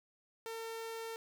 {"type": "tone", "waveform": "sawtooth", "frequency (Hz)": 452.9, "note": "A#4", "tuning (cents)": -50, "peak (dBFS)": -37, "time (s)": [0.46, 1.16], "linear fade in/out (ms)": 0, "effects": []}